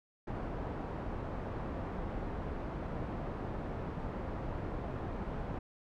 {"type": "low-pass noise", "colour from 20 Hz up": "pink", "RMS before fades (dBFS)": -39, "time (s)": [0.27, 5.59], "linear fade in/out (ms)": 5, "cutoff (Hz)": 970, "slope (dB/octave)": 12, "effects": []}